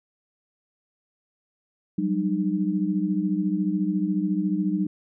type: tone cluster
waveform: sine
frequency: 184 / 198.1 / 305.3 Hz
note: F#3 / G3 / D#4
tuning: -9 / +18 / -33 cents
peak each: -26 dBFS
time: 1.98-4.87 s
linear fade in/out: 5 ms
effects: none